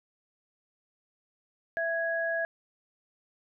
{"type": "tone pair together", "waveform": "sine", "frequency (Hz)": [663.4, 1661.2], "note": ["E5", "G#6"], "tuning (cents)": [11, 0], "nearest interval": "octave + major third", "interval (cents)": 1589, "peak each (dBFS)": [-30, -30], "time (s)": [1.77, 2.45], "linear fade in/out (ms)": 0, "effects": []}